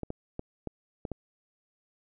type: clicks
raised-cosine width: 2 ms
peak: -21 dBFS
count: 6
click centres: 0.033 / 0.104 / 0.394 / 0.673 / 1.052 / 1.117 s
effects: none